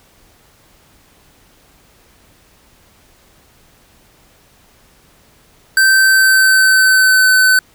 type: tone with pitch glide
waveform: square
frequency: 1553 to 1517.5 Hz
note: G6 to F#6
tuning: -17 to +43 cents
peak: -8 dBFS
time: 5.77-7.59 s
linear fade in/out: 2 ms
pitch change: -40 cents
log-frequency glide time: 5.89-7.31 s
effects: pink hiss -50 dBFS RMS until 7.74 s